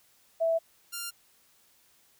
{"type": "tone pair in turn", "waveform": ["sine", "5% pulse"], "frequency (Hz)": [658, 1395.1], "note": ["E5", "F6"], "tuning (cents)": [-3, -2], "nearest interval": "octave + minor second", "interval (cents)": 1301, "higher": "second", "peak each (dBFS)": -23, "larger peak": "neither", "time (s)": [[0.4, 0.59], [0.92, 1.11]], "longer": "neither", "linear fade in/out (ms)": 20, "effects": ["white hiss -64 dBFS RMS until 2.19 s"]}